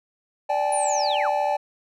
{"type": "chord", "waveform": "triangle", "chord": "D suspended fourth", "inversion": "none", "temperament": "equal with one note detuned", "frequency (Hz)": [587.3, 784, 857.4], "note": ["D5", "G5", "A5"], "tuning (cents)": [0, 0, -45], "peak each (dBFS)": -23, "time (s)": [0.49, 1.57], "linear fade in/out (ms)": 10}
{"type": "linear sweep", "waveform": "sine", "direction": "down", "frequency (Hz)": [9956, 698.5], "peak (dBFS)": -27, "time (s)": [0.72, 1.3], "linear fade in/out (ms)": 5}
{"effects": []}